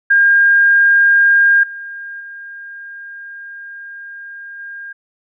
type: tone with level steps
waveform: sine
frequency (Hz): 1611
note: G6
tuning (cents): +47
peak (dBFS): -7 / -26 / -29 / -27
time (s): 0.1-4.93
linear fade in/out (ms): 10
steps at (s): 1.63 / 2.2 / 4.59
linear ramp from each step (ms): 5
effects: none